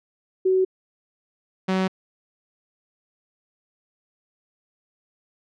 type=tone pair in turn; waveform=sine / sawtooth; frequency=375.4 / 188.3 Hz; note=F#4 / F#3; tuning=+25 / +31 cents; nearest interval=octave; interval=1194 cents; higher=first; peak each=-16 dBFS; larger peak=neither; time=0.45-0.65 / 1.68-1.88 s; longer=neither; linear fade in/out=10 ms; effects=low-pass 4000 Hz 12 dB/octave